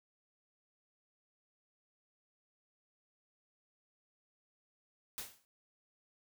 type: noise with exponential decay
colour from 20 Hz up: white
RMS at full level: -39 dBFS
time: 5.18-5.45 s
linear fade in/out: 0 ms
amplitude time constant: 57 ms
effects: none